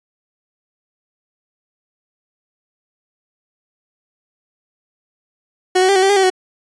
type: tone with pitch steps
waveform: 30% pulse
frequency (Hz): 368.5 / 373.9 / 395.8 / 374.3 / 388.8 / 405.7 / 383.3 / 371.6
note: F#4 / F#4 / G4 / F#4 / G4 / G#4 / G4 / F#4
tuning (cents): -7 / +18 / +17 / +20 / -14 / -41 / -39 / +7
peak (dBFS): -8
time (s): 5.75-6.302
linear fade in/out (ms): 10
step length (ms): 69
effects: resampled to 22050 Hz